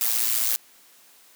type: noise with amplitude modulation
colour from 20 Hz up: blue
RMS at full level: -20 dBFS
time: 0.01-0.56 s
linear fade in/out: 0 ms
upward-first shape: sine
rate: 115 Hz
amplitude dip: 75%
effects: white hiss -54 dBFS RMS until 1.35 s + high-pass 200 Hz 12 dB/octave